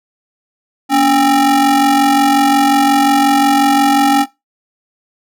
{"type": "ring-modulated tone", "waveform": "square", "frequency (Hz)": 261.6, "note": "C4", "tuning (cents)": 0, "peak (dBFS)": -6, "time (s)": [0.89, 4.26], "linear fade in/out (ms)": 50, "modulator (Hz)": 546, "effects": ["noise-tail reverb RT60 0.2 s tail -19 dB re dry"]}